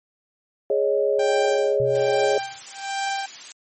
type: chord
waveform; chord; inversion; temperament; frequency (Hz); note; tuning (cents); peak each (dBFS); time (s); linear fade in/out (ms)
sine; Ab suspended fourth; none; equal; 415.3 / 554.4 / 622.3; Ab4 / Db5 / Eb5; 0 / 0 / 0; -21 / -21 / -26; 0.7-2.38; 2
type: tone with tremolo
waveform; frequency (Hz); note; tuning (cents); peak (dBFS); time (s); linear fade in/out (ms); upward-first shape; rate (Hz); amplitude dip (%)
sawtooth; 787; G5; +7; -19; 1.19-3.26; 5; sine; 1.2; 100
type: tone with exponential decay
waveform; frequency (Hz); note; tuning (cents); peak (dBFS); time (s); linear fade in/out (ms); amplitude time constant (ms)
sine; 127.5; C3; -44; -25; 1.8-2.63; 0; 180
type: noise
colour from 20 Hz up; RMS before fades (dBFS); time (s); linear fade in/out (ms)
blue; -33; 1.95-3.52; 0
effects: MP3 32 kbps